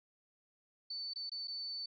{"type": "tone with dropouts", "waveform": "sine", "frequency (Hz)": 4510, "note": "C#8", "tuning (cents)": 29, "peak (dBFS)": -39, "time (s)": [0.9, 1.86], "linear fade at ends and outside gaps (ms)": 5, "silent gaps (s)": [[1.136, 1.158], [1.296, 1.317], [1.474, 1.48]], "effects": []}